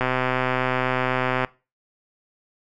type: click train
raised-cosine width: 0.5 ms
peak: -7 dBFS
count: 185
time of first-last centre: 0.01-1.448 s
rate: 128 Hz
effects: noise-tail reverb RT60 0.3 s tail -21 dB re dry